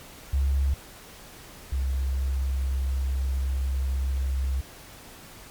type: tone pair in turn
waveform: sine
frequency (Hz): 68.4 / 66.38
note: C#2 / C2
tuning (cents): -23 / +26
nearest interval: minor second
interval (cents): 51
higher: first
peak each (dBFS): -20 / -23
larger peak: first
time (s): 0.33-0.74 / 1.72-4.61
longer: second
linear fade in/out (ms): 5
effects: pink hiss -46 dBFS RMS until 5.5 s + MP3 96 kbps